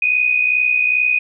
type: tone with amplitude modulation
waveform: sine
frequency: 2489 Hz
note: D#7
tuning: in tune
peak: -10 dBFS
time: 0.02-1.19 s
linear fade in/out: 5 ms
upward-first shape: sine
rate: 62.4 Hz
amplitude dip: 65%
effects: none